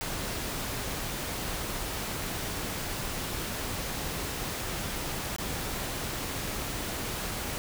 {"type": "noise with dropouts", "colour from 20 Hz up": "pink", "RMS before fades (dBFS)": -34, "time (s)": [0.01, 7.58], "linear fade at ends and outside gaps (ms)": 0, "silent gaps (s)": [5.363, 5.384], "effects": []}